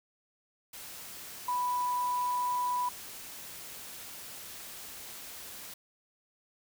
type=tone in noise; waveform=sine; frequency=987.8 Hz; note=B5; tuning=in tune; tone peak=-28 dBFS; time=1.48-2.89 s; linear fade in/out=5 ms; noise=white; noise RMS=-45 dBFS; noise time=0.73-5.74 s; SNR=+14 dB; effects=none